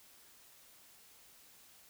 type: silence
effects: white hiss -61 dBFS RMS until 1.89 s